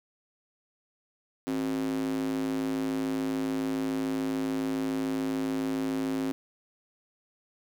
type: tone with high-pass filter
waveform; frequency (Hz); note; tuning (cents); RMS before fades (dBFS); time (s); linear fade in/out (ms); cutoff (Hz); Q
square; 53.5; A1; -48; -30; 1.47-6.32; 0; 280; 4.8
effects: none